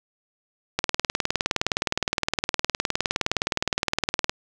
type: click train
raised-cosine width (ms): 0.2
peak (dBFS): -4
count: 69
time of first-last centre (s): 0.79-4.295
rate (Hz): 19.4
effects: none